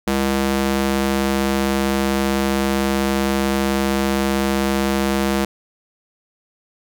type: tone with high-pass filter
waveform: square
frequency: 67.8 Hz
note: C#2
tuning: 38 cents flat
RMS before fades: -19 dBFS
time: 0.07-5.45 s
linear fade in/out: 5 ms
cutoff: 200 Hz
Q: 0.95
effects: none